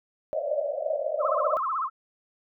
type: band-pass noise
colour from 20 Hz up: white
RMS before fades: -28 dBFS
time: 0.33-1.57 s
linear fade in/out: 0 ms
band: 550 to 640 Hz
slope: 96 dB/octave
type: tone with vibrato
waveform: sine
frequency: 1174.7 Hz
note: D6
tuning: in tune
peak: -25 dBFS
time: 1.19-1.9 s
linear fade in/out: 50 ms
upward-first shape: sine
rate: 16 Hz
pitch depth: 220 cents each way
effects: none